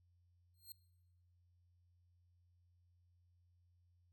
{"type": "tone with exponential growth", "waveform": "5% pulse", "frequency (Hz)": 4212, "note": "C8", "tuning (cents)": 11, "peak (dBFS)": -40, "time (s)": [0.54, 0.72], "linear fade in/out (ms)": 1, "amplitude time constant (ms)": 37, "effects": ["noise-tail reverb RT60 1.0 s tail -21 dB re dry", "added 88 Hz sine -70 dBFS peak until 4.12 s"]}